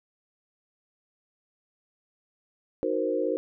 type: chord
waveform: sine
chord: C half-diminished seventh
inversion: first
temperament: equal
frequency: 311.1 / 370 / 466.2 / 523.3 Hz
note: Eb4 / Gb4 / Bb4 / C5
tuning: 0 / 0 / 0 / 0 cents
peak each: -31 / -31 / -29 / -29 dBFS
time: 2.83-3.37 s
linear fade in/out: 0 ms
effects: none